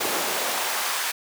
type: noise with high-pass filter sweep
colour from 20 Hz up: pink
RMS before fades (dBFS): -26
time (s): 0-1.12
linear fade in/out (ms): 10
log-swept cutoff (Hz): 330 to 1200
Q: 0.94
effects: none